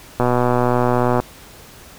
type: click train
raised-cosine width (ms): 1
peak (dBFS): -3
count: 124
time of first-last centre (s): 0.2-1.2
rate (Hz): 123
effects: pink hiss -42 dBFS RMS until 1.98 s